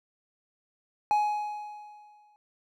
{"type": "tone with exponential decay", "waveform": "triangle", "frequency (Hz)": 838, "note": "G#5", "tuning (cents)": 15, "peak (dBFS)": -18, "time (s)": [1.11, 2.36], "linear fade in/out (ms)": 0, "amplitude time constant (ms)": 270, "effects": []}